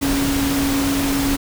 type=tone in noise; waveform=sine; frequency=277.2 Hz; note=C#4; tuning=in tune; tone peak=-18 dBFS; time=0.01-1.37 s; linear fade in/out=20 ms; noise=pink; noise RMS=-23 dBFS; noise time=0.01-1.37 s; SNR=+2 dB; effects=none